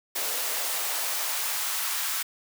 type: noise with high-pass filter sweep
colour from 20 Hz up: white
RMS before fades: -29 dBFS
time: 0.15-2.23 s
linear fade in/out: 10 ms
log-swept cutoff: 440 to 1200 Hz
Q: 1.3
effects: none